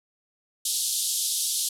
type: band-pass noise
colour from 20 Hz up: white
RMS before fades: -27 dBFS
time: 0.65-1.69 s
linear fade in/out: 5 ms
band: 3300 to 12000 Hz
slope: 48 dB/octave
effects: none